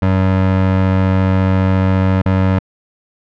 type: tone with dropouts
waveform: 25% pulse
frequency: 94.5 Hz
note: F#2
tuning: 37 cents sharp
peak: -7 dBFS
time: 0.02-2.59 s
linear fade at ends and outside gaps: 5 ms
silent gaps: 2.219-2.258 s
effects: low-pass 2000 Hz 12 dB/octave